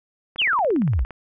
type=click train; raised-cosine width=0.5 ms; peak=-22 dBFS; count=14; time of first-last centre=0.36-1.107 s; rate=17.4 Hz
type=exponential sweep; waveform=sine; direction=down; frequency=3520 to 49 Hz; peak=-17 dBFS; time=0.38-1.05 s; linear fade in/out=20 ms
effects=none